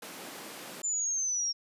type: high-pass noise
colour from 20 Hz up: pink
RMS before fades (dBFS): -44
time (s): 0.02-0.82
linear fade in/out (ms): 5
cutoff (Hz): 200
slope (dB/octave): 24
type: linear sweep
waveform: sine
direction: down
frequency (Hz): 7150 to 5510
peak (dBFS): -28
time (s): 0.83-1.53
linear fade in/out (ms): 20
effects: resampled to 32000 Hz